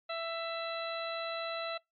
harmonic tone, 664 Hz, E5, 12 cents sharp, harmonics 1 / 2 / 3 / 4 / 5 / 6, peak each -37 / -40 / -46 / -44 / -52 / -43 dBFS, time 0.09-1.78 s, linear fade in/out 10 ms, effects noise-tail reverb RT60 0.2 s tail -25 dB re dry + MP3 64 kbps

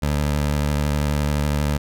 20% pulse tone with vibrato, 73.42 Hz, D2, in tune, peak -14 dBFS, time 0.02-1.78 s, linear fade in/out 10 ms, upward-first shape triangle, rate 12 Hz, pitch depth 33 cents each way, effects none

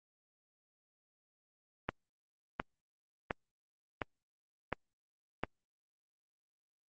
click train, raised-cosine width 0.5 ms, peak -17 dBFS, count 6, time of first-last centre 1.89-5.436 s, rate 1.41 Hz, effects Opus 24 kbps

